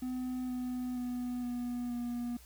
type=tone with pitch steps; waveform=triangle; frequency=253.2 / 250 / 246.8 / 243.7 / 240.7 Hz; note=B3 / B3 / B3 / B3 / B3; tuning=+43 / +21 / -1 / -23 / -44 cents; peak=-32 dBFS; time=0.02-2.37 s; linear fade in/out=5 ms; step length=470 ms; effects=added 60 Hz sine -55 dBFS peak until 2.45 s + white hiss -59 dBFS RMS until 2.45 s